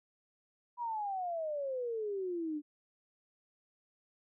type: exponential sweep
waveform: sine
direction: down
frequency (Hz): 983 to 291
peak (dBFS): -34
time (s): 0.77-2.62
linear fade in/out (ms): 50
effects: none